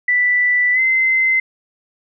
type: tone with pitch glide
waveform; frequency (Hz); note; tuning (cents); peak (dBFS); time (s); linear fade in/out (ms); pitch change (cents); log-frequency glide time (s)
sine; 1975.5 to 2064; B6 to C7; 0 to -24; -12; 0.08-1.4; 5; +76; 0.73-0.8
effects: none